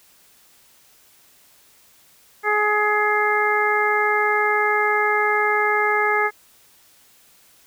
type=harmonic tone; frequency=420.2 Hz; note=G#4; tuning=20 cents sharp; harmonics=1 / 2 / 3 / 4 / 5; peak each=-23 / -23 / -23 / -23 / -23 dBFS; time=2.43-6.31 s; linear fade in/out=50 ms; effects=white hiss -54 dBFS RMS until 7.66 s